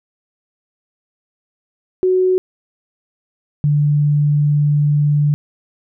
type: tone pair in turn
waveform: sine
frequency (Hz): 370.4 / 146.99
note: F#4 / D3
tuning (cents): +2 / +2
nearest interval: octave + major third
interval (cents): 1600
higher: first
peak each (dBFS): -11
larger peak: neither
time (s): 2.03-2.38 / 3.64-5.34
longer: second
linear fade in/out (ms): 0
effects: none